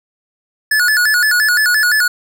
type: tone with vibrato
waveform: square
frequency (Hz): 1586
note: G6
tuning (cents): +20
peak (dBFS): -11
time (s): 0.71-2.08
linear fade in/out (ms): 5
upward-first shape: square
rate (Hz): 5.8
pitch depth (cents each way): 150
effects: none